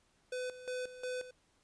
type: tone with tremolo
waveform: square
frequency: 503 Hz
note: B4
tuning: 32 cents sharp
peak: -37 dBFS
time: 0.32-1.31 s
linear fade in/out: 5 ms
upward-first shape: square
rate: 2.8 Hz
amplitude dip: 75%
effects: pink hiss -72 dBFS RMS until 1.63 s + resampled to 22050 Hz